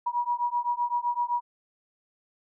sine beating tone pair, 959 / 966.8 Hz, A#5 / B5, +49 / -37 cents, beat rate 7.8 Hz, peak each -28 dBFS, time 0.06-1.41 s, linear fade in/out 10 ms, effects none

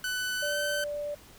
sawtooth tone with pitch glide, 1498 to 1532.1 Hz, F#6 to G6, +21 to -40 cents, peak -26 dBFS, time 0.04-0.84 s, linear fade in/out 2 ms, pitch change +39 cents, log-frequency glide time 0.37-0.56 s
sine tone, 586 Hz, D5, 4 cents flat, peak -31 dBFS, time 0.42-1.15 s, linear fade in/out 10 ms
effects pink hiss -53 dBFS RMS until 1.38 s

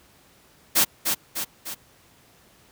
white noise with echo, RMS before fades -18 dBFS, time 0.75-0.85 s, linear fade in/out 20 ms, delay 300 ms, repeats 3, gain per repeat -5 dB, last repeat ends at 1.75 s, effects pink hiss -56 dBFS RMS until 2.71 s + high-pass 60 Hz 12 dB/octave

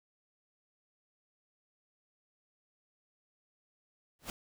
pink noise with exponential growth, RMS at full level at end -36 dBFS, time 4.19-4.3 s, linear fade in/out 1 ms, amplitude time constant 23 ms, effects none

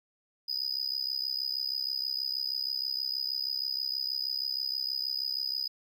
triangle tone with amplitude modulation, 4978 Hz, D#8, in tune, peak -25 dBFS, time 0.48-5.68 s, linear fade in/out 10 ms, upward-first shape sine, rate 66.3 Hz, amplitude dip 95%, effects none

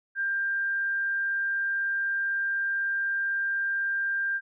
sine tone, 1591 Hz, G6, 25 cents sharp, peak -25 dBFS, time 0.15-4.41 s, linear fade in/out 50 ms, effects none

